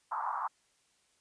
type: band-pass noise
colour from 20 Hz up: white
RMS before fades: -35 dBFS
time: 0.11-0.48 s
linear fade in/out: 10 ms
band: 840 to 1200 Hz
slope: 48 dB/octave
effects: white hiss -71 dBFS RMS until 1.2 s + resampled to 22050 Hz